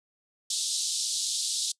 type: band-pass noise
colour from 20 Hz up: pink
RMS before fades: -30 dBFS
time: 0.5-1.72 s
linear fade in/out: 5 ms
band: 3600 to 9500 Hz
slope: 48 dB/octave
effects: noise-tail reverb RT60 0.1 s tail -23 dB re dry